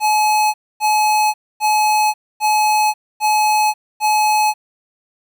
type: tone bursts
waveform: square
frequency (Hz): 852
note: G#5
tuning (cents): +44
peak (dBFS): -13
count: 6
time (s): 0-4.54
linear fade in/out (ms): 50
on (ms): 540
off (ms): 260
effects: 9-bit